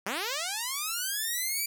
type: linear sweep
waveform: 5% pulse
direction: up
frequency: 177.3 to 2349 Hz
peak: -19 dBFS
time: 0.06-1.66 s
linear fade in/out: 5 ms
effects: none